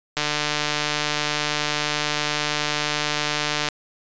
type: click train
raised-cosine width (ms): 0.2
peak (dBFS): -5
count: 525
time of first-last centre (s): 0.17-3.687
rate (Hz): 149
effects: resampled to 16000 Hz